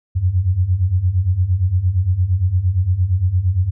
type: beating tone pair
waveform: sine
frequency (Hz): 86.1 / 94.8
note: F2 / F#2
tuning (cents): -24 / +43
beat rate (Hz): 8.7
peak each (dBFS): -19 / -15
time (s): 0.15-3.71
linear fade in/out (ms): 20
effects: none